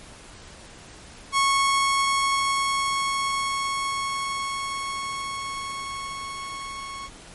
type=tone with level ramp; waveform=sawtooth; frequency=1100 Hz; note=C#6; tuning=14 cents flat; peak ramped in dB=-14 to -30 dBFS; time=1.32-7.1 s; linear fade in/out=50 ms; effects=pink hiss -45 dBFS RMS until 7.34 s + MP3 48 kbps